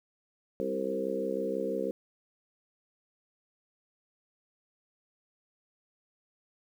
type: harmonic tone with a mistuned harmonic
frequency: 66.1 Hz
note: C2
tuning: 18 cents sharp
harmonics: 3 / 4 / 5 / 6 / 7 / 8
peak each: -39 / -39 / -39 / -37 / -34 / -35 dBFS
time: 0.6-1.91 s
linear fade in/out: 0 ms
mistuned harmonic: 6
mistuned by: -18 cents
effects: 10-bit